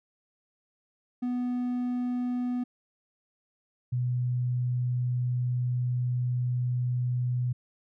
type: tone pair in turn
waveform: triangle / sine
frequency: 246.9 / 123.95 Hz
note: B3 / B2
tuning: 0 / +7 cents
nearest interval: octave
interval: 1193 cents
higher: first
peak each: -25 / -25 dBFS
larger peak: neither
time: 1.22-2.64 / 3.92-7.53 s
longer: second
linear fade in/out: 10 ms
effects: none